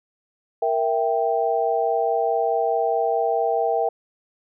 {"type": "chord", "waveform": "sine", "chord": "E diminished", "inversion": "second", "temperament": "equal", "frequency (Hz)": [466.2, 659.3, 784], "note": ["Bb4", "E5", "G5"], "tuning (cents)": [0, 0, 0], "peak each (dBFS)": -23, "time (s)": [0.62, 3.89], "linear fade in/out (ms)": 5, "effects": []}